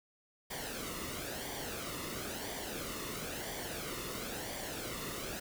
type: noise with flanger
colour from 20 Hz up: pink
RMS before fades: -41 dBFS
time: 0.5-5.4 s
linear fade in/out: 10 ms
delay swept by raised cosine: 0.75 to 1.28 ms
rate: 0.99 Hz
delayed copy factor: -0.6
effects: none